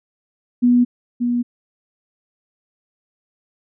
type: tone pair in turn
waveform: sine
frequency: 244.3 / 241.6 Hz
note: B3 / B3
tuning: -19 / -38 cents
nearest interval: unison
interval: 19 cents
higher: first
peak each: -10 / -16 dBFS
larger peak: first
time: 0.62-0.85 / 1.2-1.43 s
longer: neither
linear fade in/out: 20 ms
effects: none